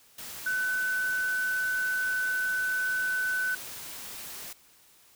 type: tone in noise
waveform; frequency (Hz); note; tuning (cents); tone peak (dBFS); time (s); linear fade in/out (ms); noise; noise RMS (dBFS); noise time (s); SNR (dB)
sine; 1507; F#6; +31; -26; 0.46-3.55; 5; white; -41; 0.18-4.53; +12
effects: white hiss -59 dBFS RMS until 5.15 s